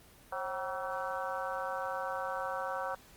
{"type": "harmonic tone with a mistuned harmonic", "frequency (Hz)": 190, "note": "F#3", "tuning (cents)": 46, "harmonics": [3, 4, 5, 6, 7, 8], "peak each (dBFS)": [-39, -40, -41, -42, -42, -43], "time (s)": [0.32, 2.95], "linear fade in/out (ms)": 5, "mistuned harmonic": 3, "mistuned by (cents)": -91, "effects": ["pink hiss -58 dBFS RMS until 3.16 s", "Opus 24 kbps"]}